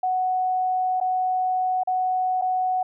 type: tone with dropouts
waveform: sine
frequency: 741 Hz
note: F#5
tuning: 2 cents sharp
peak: -20 dBFS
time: 0.03-2.83 s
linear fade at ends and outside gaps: 5 ms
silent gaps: 1.002-1.011 / 1.835-1.873 / 2.414-2.42 s
effects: none